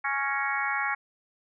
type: harmonic tone with a mistuned harmonic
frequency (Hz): 277.2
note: C#4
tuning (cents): 0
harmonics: 3 / 4 / 5 / 6 / 7 / 8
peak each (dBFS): -33 / -33 / -33 / -33 / -33 / -33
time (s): 0.04-0.95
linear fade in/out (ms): 10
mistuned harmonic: 7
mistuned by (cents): -40
effects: none